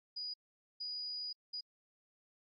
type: tone bursts at uneven times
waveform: sine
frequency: 4914 Hz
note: D#8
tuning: 22 cents flat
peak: -39 dBFS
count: 3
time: 0.16-0.34 / 0.8-1.33 / 1.53-1.61 s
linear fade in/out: 10 ms
effects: AAC 32 kbps